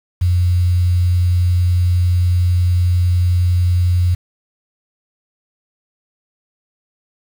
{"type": "tone with quantisation", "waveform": "sine", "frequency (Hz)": 88.9, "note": "F2", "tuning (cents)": 31, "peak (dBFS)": -11, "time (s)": [0.21, 4.15], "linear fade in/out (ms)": 10, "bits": 6, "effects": []}